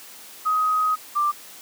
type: tone pair in turn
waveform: sine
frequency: 1258 / 1182.3 Hz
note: D#6 / D6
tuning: +19 / +11 cents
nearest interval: minor second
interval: 108 cents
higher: first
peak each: -18 dBFS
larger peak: neither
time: 0.45-0.96 / 1.15-1.32 s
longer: first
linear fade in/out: 20 ms
effects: white hiss -43 dBFS RMS until 1.61 s + high-pass 200 Hz 12 dB/octave